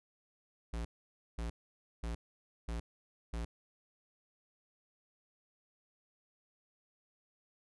square tone bursts, 57 Hz, A#1, 38 cents flat, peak -37 dBFS, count 5, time 0.73-3.45 s, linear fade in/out 5 ms, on 120 ms, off 530 ms, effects resampled to 24000 Hz

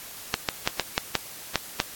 clicks, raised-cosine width 0.2 ms, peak -4 dBFS, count 8, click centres 0.341 / 0.488 / 0.675 / 0.797 / 0.979 / 1.153 / 1.557 / 1.801 s, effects white hiss -41 dBFS RMS until 1.95 s + AAC 64 kbps

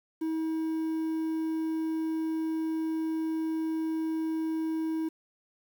triangle tone with quantisation, 320 Hz, D#4, 49 cents sharp, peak -26 dBFS, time 0.21-5.09 s, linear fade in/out 10 ms, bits 9, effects none

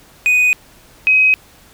triangle / sine tone pair in turn, 2489 / 2531 Hz, D#7 / D#7, 0 / +29 cents, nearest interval unison, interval 29 cents, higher second, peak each -8 dBFS, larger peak neither, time 0.26-0.53 / 1.07-1.34 s, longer neither, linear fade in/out 0 ms, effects pink hiss -46 dBFS RMS until 1.73 s

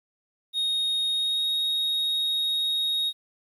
triangle tone with pitch glide, 3727 to 3753 Hz, A#7 to A#7, -1 to +11 cents, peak -22 dBFS, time 0.53-3.13 s, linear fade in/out 50 ms, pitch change +12 cents, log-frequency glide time 1.11-1.45 s, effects 10-bit

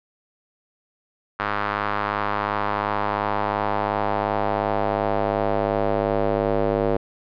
square tone with band-pass filter sweep, 51.4 Hz, G#1, 17 cents flat, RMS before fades -23 dBFS, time 1.39-6.97 s, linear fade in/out 5 ms, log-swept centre 1300 to 510 Hz, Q 2, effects resampled to 11025 Hz

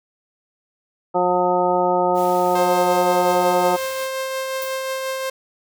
harmonic tone, 179.5 Hz, F3, 48 cents sharp, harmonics 1 / 2 / 3 / 4 / 5 / 7, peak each -29 / -22 / -21 / -21 / -21 / -27 dBFS, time 1.14-3.77 s, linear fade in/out 20 ms
white noise, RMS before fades -38 dBFS, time 2.14-4.09 s, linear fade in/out 50 ms
sawtooth tone with tremolo, 528 Hz, C5, 16 cents sharp, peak -18 dBFS, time 2.55-5.3 s, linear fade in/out 5 ms, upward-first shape triangle, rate 5.6 Hz, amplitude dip 30%
violet noise with exponential decay, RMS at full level -28 dBFS, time 4.62-4.82 s, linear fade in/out 0 ms, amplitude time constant 42 ms
effects none

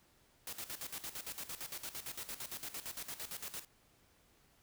white noise with tremolo, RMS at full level -43 dBFS, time 0.47-3.65 s, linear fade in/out 2 ms, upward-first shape square, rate 8.8 Hz, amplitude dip 75%, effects pink hiss -69 dBFS RMS until 4.62 s

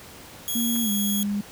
5% pulse tone, 3322 Hz, G#7, in tune, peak -17 dBFS, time 0.48-1.23 s, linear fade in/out 0 ms
sine tone with pitch glide, 232.7 to 203.8 Hz, A#3 to G#3, -3 to -32 cents, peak -23 dBFS, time 0.55-1.41 s, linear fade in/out 5 ms, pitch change -229 cents, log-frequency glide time 0.82-0.91 s
clicks, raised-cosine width 0.5 ms, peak -26 dBFS, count 2, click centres 0.756 / 0.764 s
effects pink hiss -44 dBFS RMS until 1.51 s + high-pass 60 Hz 12 dB/octave

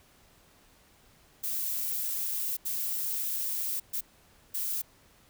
violet noise bursts at uneven times, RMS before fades -32 dBFS, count 4, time 1.43-2.57 / 2.65-3.8 / 3.93-4.01 / 4.54-4.82 s, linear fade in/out 10 ms, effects pink hiss -61 dBFS RMS until 5.29 s

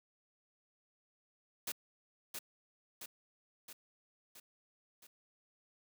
white noise with echo, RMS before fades -39 dBFS, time 1.67-1.72 s, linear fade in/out 5 ms, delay 670 ms, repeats 5, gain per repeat -4 dB, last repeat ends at 5.07 s, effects high-pass 150 Hz 12 dB/octave

